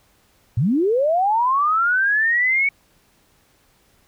sine linear sweep, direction up, 98 to 2245 Hz, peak -15 dBFS, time 0.57-2.69 s, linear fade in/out 5 ms, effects pink hiss -59 dBFS RMS until 4.07 s

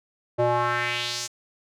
square tone with band-pass filter sweep, 120.4 Hz, B2, 44 cents flat, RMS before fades -25 dBFS, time 0.38-1.28 s, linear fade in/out 20 ms, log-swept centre 540 to 6900 Hz, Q 2.3, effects none

